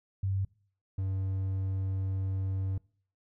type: tone pair in turn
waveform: sine / triangle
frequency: 96.8 / 95.69 Hz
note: G2 / G2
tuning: -21 / -41 cents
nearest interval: unison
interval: 20 cents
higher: first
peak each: -27 dBFS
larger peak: neither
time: 0.23-0.45 / 0.98-2.78 s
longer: second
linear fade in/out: 5 ms
effects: noise-tail reverb RT60 0.5 s tail -24 dB re dry